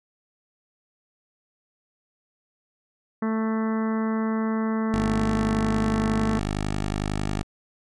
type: harmonic tone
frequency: 221 Hz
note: A3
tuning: 8 cents sharp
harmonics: 1 / 2 / 3 / 4 / 5 / 6 / 7 / 8 / 9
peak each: -23 / -32 / -38 / -38 / -36 / -39 / -44 / -43 / -45 dBFS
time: 3.22-6.39 s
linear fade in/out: 5 ms
type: tone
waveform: 10% pulse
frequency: 51 Hz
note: G#1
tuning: 31 cents flat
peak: -17 dBFS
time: 4.94-7.43 s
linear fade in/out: 0 ms
effects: resampled to 22050 Hz

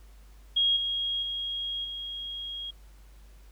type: tone with level steps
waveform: sine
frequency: 3276 Hz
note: G#7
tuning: 24 cents flat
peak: -21 / -27 / -30 / -34 dBFS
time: 0.56-2.71 s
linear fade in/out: 10 ms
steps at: 0.76 / 1.22 / 1.84 s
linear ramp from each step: 10 ms
effects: added 50 Hz sine -49 dBFS peak until 3.51 s + pink hiss -62 dBFS RMS until 3.51 s

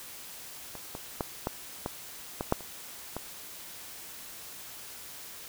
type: clicks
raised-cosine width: 1 ms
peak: -27 / -23 / -15 / -15 / -17 / -17 / -9 / -30 / -20 dBFS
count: 9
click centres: 0.753 / 0.951 / 1.208 / 1.471 / 1.861 / 2.409 / 2.524 / 2.607 / 3.166 s
effects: white hiss -45 dBFS RMS until 5.48 s

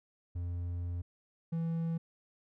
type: tone pair in turn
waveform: triangle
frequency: 87.31 / 165.24 Hz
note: F2 / E3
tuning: 0 / +4 cents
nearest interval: major seventh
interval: 1104 cents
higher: second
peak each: -32 / -29 dBFS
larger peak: second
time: 0.35-1.02 / 1.52-1.98 s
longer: first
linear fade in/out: 10 ms
effects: none

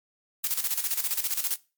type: noise with tremolo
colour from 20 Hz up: blue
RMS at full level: -26 dBFS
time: 0.44-1.56 s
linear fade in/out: 2 ms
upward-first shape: square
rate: 15 Hz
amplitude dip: 70%
effects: noise-tail reverb RT60 0.3 s tail -20 dB re dry + MP3 96 kbps

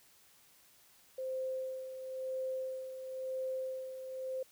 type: tone with tremolo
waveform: sine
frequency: 521 Hz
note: C5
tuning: 7 cents flat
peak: -34 dBFS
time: 1.18-4.43 s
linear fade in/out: 5 ms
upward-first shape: sine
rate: 0.98 Hz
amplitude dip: 60%
effects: white hiss -64 dBFS RMS until 4.51 s

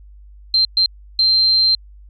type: tone bursts at uneven times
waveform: sine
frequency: 4140 Hz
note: C8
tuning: 19 cents flat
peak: -11 dBFS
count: 3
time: 0.54-0.65 / 0.77-0.86 / 1.19-1.75 s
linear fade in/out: 2 ms
effects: added 50 Hz sine -39 dBFS peak until 2.09 s

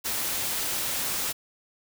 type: noise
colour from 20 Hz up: white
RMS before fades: -29 dBFS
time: 0.04-1.33 s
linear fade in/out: 20 ms
effects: none

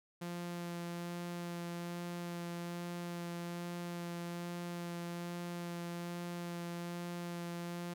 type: tone with vibrato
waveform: sawtooth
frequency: 173.1 Hz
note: F3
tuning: 15 cents flat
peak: -36 dBFS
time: 0.21-7.94 s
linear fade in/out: 10 ms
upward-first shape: sine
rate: 1.2 Hz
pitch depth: 10 cents each way
effects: none

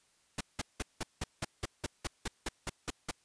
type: noise bursts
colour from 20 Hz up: pink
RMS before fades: -35 dBFS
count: 14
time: 0.38-3.112 s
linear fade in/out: 5 ms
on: 28 ms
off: 180 ms
effects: white hiss -70 dBFS RMS until 3.24 s + resampled to 22050 Hz

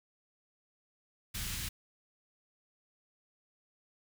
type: band-stop noise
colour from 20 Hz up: pink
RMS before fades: -38 dBFS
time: 1.34-1.69 s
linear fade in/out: 10 ms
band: 140 to 2100 Hz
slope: 12 dB/octave
effects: none

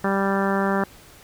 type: harmonic tone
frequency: 196 Hz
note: G3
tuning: in tune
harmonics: 1 / 2 / 3 / 4 / 5 / 6 / 7 / 8 / 9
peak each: -23 / -26 / -28 / -29 / -30 / -31 / -31 / -32 / -33 dBFS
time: 0.04-0.84 s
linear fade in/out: 2 ms
effects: pink hiss -48 dBFS RMS until 1.23 s

